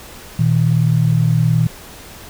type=tone pair together; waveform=sine; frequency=119.8 / 159.04 Hz; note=A#2 / D#3; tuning=+48 / +38 cents; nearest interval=perfect fourth; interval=490 cents; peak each=-14 dBFS; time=0.39-1.67 s; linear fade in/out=5 ms; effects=pink hiss -37 dBFS RMS until 2.29 s